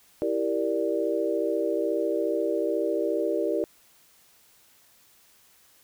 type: chord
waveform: sine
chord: E half-diminished seventh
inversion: none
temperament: equal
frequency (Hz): 329.6 / 392 / 466.2 / 587.3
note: E4 / G4 / Bb4 / D5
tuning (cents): 0 / 0 / 0 / 0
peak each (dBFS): -29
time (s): 0.22-3.64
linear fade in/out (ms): 0
effects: white hiss -59 dBFS RMS until 5.83 s